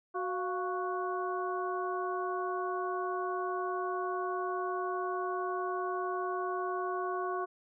harmonic tone with a mistuned harmonic, 369.6 Hz, F#4, 2 cents flat, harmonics 1 / 2 / 3 / 4, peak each -35 / -38 / -36 / -44 dBFS, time 0.14-7.46 s, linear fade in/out 20 ms, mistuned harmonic 2, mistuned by -89 cents, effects none

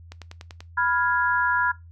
click train, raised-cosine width 0.2 ms, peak -22 dBFS, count 6, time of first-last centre 0.12-0.605 s, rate 10.3 Hz
sine chord, F diminished, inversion second, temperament equal with one note detuned, 987.8 / 1404.2 / 1661.2 Hz, Cb6 / F6 / Ab6, 0 / +9 / 0 cents, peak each -24 dBFS, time 0.77-1.72 s, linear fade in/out 10 ms
effects noise-tail reverb RT60 0.2 s tail -19 dB re dry + added 84 Hz sine -43 dBFS peak until 1.91 s

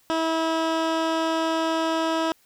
15% pulse tone with low-pass filter, 324.2 Hz, E4, 29 cents flat, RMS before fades -24 dBFS, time 0.1-2.32 s, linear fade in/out 0 ms, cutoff 5700 Hz, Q 0.62, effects white hiss -61 dBFS RMS until 2.45 s

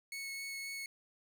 sawtooth tone with vibrato, 2201 Hz, C#7, 13 cents flat, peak -37 dBFS, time 0.12-0.86 s, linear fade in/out 2 ms, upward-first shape sine, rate 3.8 Hz, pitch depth 8 cents each way, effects 11-bit

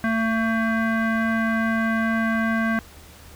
square tone with low-pass filter, 224.7 Hz, A3, 37 cents sharp, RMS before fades -22 dBFS, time 0.04-2.79 s, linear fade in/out 0 ms, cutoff 1700 Hz, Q 4.8, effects added 75 Hz sine -47 dBFS peak until 3.35 s + pink hiss -47 dBFS RMS until 3.35 s

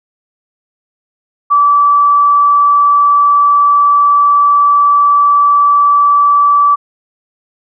sine tone, 1156 Hz, D6, 28 cents flat, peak -5 dBFS, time 1.5-6.76 s, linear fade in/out 20 ms, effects none

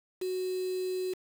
sine tone with quantisation, 370 Hz, F#4, in tune, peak -30 dBFS, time 0.21-1.14 s, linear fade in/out 10 ms, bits 7, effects none

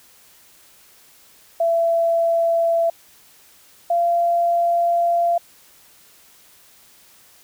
sine tone pair in turn, 670 / 687.2 Hz, E5 / F5, +28 / -28 cents, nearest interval unison, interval 44 cents, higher second, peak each -15 / -15 dBFS, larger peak neither, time 1.6-2.9 / 3.9-5.38 s, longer second, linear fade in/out 5 ms, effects white hiss -51 dBFS RMS until 7.43 s

